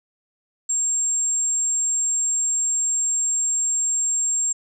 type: tone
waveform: sine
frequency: 7459 Hz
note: A#8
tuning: in tune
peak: -19 dBFS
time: 0.69-4.53 s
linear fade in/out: 10 ms
effects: none